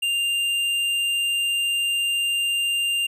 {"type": "tone with hard clipping", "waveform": "triangle", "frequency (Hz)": 2794, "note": "F7", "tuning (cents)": 0, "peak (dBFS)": -22, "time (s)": [0.02, 3.07], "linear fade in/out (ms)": 10, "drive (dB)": 12, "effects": []}